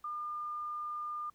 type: tone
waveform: sine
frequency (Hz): 1206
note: D6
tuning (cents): +46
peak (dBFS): -36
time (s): 0.04-1.3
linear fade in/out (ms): 5
effects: pink hiss -71 dBFS RMS until 1.34 s